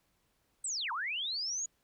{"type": "linear two-way sweep", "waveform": "sine", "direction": "down then up", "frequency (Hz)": [8440, 876, 6870], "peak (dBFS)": -33, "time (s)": [0.64, 1.66], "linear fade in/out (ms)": 5, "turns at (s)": 0.92, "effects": ["pink hiss -75 dBFS RMS until 1.83 s"]}